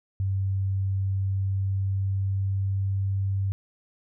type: tone with pitch glide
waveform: sine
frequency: 96.7 to 97.49 Hz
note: G2 to G2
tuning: -23 to -9 cents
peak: -23 dBFS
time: 0.2-3.52 s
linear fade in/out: 0 ms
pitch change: +14 cents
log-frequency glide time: 0.99-2.97 s
effects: none